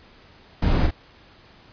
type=noise with echo; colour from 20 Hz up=brown; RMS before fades=-20 dBFS; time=0.62-0.87 s; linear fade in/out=5 ms; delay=39 ms; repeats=1; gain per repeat=-4 dB; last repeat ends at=0.909 s; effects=pink hiss -51 dBFS RMS until 1.72 s + resampled to 11025 Hz